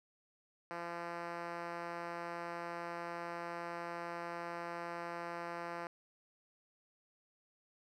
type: tone with band-pass filter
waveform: 5% pulse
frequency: 171.2 Hz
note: F3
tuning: 34 cents flat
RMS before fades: -43 dBFS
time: 0.71-5.87 s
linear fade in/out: 0 ms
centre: 660 Hz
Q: 0.55
effects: none